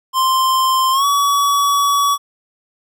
square tone with pitch glide, 1046.5 to 1134.6 Hz, C6 to C#6, 0 to +40 cents, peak -13 dBFS, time 0.13-2.18 s, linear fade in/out 50 ms, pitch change +140 cents, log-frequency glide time 0.92-1.05 s, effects none

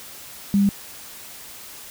sine tone, 200 Hz, G3, 35 cents sharp, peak -14 dBFS, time 0.54-0.69 s, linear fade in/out 0 ms, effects white hiss -40 dBFS RMS until 1.9 s

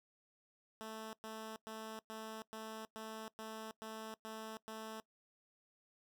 10% pulse tone bursts, 220 Hz, A3, in tune, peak -37 dBFS, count 10, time 0.81-5 s, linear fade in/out 0 ms, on 320 ms, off 110 ms, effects noise-tail reverb RT60 0.1 s tail -21 dB re dry

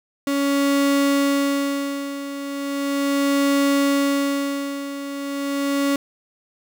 35% pulse tone with tremolo, 280 Hz, C#4, 18 cents sharp, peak -14 dBFS, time 0.27-5.96 s, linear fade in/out 2 ms, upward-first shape sine, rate 0.37 Hz, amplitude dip 75%, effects none

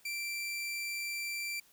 sawtooth tone, 2349 Hz, D7, in tune, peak -32 dBFS, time 0.05-1.6 s, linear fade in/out 5 ms, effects white hiss -64 dBFS RMS until 1.72 s

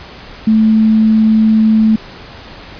sine tone, 219.1 Hz, A3, 7 cents flat, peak -6 dBFS, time 0.47-1.96 s, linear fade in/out 5 ms, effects pink hiss -33 dBFS RMS until 2.79 s + resampled to 11025 Hz

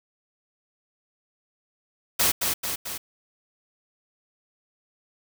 white noise with echo, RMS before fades -21 dBFS, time 2.19-2.32 s, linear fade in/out 10 ms, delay 220 ms, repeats 3, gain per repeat -4 dB, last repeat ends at 2.98 s, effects none

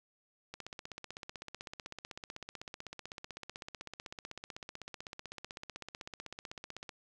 click train, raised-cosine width 0.2 ms, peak -26 dBFS, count 102, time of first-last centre 0.54-6.892 s, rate 15.9 Hz, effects none

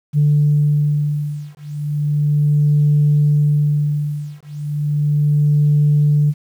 sine beating tone pair, 147.4 / 147.75 Hz, D3 / D3, +7 / +11 cents, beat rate 0.35 Hz, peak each -15 dBFS, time 0.13-6.34 s, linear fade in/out 50 ms, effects tanh soft clip ceiling -6 dBFS + 8-bit

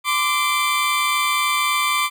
20% pulse tone pair together, 1031.2 / 1174.7 Hz, C6 / D6, -26 / 0 cents, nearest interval major second, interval 226 cents, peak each -18 / -14 dBFS, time 0.04-2.1 s, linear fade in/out 50 ms, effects none

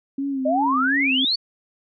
sine tone with vibrato, 270 Hz, C#4, 45 cents flat, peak -22 dBFS, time 0.18-1.25 s, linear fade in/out 5 ms, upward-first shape sine, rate 2.8 Hz, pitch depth 63 cents each way
sine exponential sweep, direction up, 583 to 4580 Hz, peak -18 dBFS, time 0.45-1.36 s, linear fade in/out 10 ms
effects none

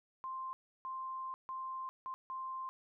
sine tone bursts at uneven times, 1048 Hz, C6, 2 cents sharp, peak -39 dBFS, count 5, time 0.24-0.53 / 0.85-1.34 / 1.49-1.89 / 2.06-2.14 / 2.3-2.69 s, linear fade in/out 0 ms, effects none

